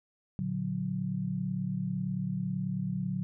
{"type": "chord", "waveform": "sine", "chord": "Bb augmented", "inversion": "none", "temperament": "equal", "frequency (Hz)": [116.54, 146.83, 185], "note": ["Bb2", "D3", "F#3"], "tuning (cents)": [0, 0, 0], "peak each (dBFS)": [-38, -35, -32], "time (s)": [0.39, 3.23], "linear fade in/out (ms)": 0, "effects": []}